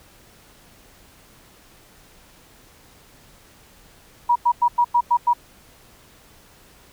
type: tone bursts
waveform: sine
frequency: 960 Hz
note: B5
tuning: 49 cents flat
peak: -13 dBFS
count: 7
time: 4.29-5.335 s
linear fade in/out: 10 ms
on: 67 ms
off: 96 ms
effects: pink hiss -51 dBFS RMS until 6.92 s